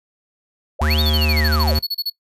sine linear two-way sweep, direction up then down, 464 to 3778 to 464 Hz, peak -22 dBFS, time 0.79-1.74 s, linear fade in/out 10 ms, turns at 1.01 s
square tone, 75.8 Hz, D#2, 45 cents flat, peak -17 dBFS, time 0.81-1.79 s, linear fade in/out 5 ms
square tone bursts, 4400 Hz, C#8, 14 cents flat, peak -20 dBFS, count 16, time 0.9-2.101 s, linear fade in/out 10 ms, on 46 ms, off 31 ms
effects noise-tail reverb RT60 0.1 s tail -18 dB re dry + resampled to 32000 Hz

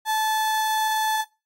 35% pulse tone, 870 Hz, A5, 20 cents flat, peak -19 dBFS, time 0.05-1.25 s, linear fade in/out 50 ms, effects noise-tail reverb RT60 0.3 s tail -22 dB re dry + AAC 48 kbps

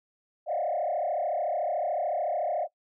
sine tone with frequency modulation, 659.3 Hz, E5, in tune, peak -25 dBFS, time 0.46-2.68 s, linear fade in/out 50 ms, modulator 33.7 Hz, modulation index 2.3, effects noise-tail reverb RT60 0.1 s tail -19 dB re dry + tanh soft clip ceiling -21 dBFS

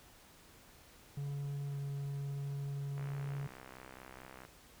triangle tone with pitch glide, 141.6 to 140.3 Hz, C#3 to C#3, +37 to +21 cents, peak -35 dBFS, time 1.17-3.47 s, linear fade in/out 5 ms, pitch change -16 cents, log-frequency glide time 1.66-1.79 s
click train, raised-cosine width 0.5 ms, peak -35 dBFS, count 96, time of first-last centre 2.98-4.451 s, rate 64.6 Hz
effects pink hiss -60 dBFS RMS until 4.8 s

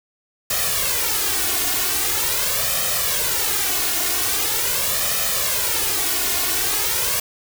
white noise with flanger, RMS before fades -21 dBFS, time 0.5-7.2 s, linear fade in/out 5 ms, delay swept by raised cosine 1.6 to 2.8 ms, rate 0.43 Hz, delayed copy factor +0.75, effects none

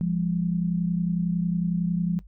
sine tone pair together, 172.12 / 203.1 Hz, F3 / G#3, -25 / -38 cents, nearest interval minor third, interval 287 cents, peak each -23 / -29 dBFS, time 0.01-2.19 s, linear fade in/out 0 ms, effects noise-tail reverb RT60 0.1 s tail -19 dB re dry + added 50 Hz sine -45 dBFS peak until 2.27 s

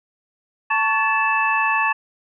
sine tone cluster, 886 / 1119 / 1738 / 2637 Hz, A5 / C#6 / A6 / E7, +12 / +16 / -22 / 0 cents, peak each -22 dBFS, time 0.7-1.93 s, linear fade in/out 10 ms, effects none

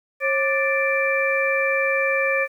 harmonic tone with a mistuned harmonic, 587.3 Hz, D5, in tune, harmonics 1 / 2 / 3 / 4, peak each -22 / -29 / -24 / -23 dBFS, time 0.2-2.48 s, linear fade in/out 50 ms, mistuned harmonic 1, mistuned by -140 cents, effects 9-bit

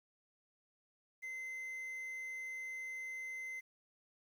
triangle tone with quantisation, 2063 Hz, C7, 25 cents flat, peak -40 dBFS, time 1.22-3.61 s, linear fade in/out 20 ms, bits 11, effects none

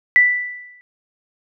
sine tone with exponential decay, 1975.5 Hz, B6, in tune, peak -6 dBFS, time 0.16-0.81 s, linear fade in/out 0 ms, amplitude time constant 140 ms, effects none

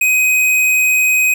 square tone, 2513 Hz, D#7, 17 cents sharp, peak -11 dBFS, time 0.01-1.34 s, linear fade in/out 5 ms, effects none

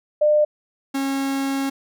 sine / 45% pulse tone pair in turn, 601 / 272.7 Hz, D5 / C#4, +40 / -28 cents, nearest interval octave + major second, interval 1368 cents, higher first, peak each -13 / -21 dBFS, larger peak first, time 0.21-0.45 / 0.94-1.7 s, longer second, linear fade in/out 10 ms, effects none

